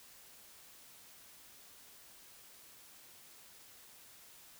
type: silence
effects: white hiss -58 dBFS RMS until 4.59 s